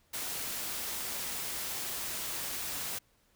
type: noise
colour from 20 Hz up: white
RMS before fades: -37 dBFS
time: 0.13-2.99 s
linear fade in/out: 10 ms
effects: pink hiss -69 dBFS RMS until 3.35 s